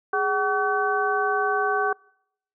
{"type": "harmonic tone with a mistuned harmonic", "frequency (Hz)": 380, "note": "F#4", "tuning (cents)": 46, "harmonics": [1, 2, 3, 4], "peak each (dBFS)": [-26, -26, -26, -26], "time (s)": [0.13, 1.93], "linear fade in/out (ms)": 5, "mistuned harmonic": 1, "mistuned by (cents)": 150, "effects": ["noise-tail reverb RT60 0.7 s tail -26 dB re dry"]}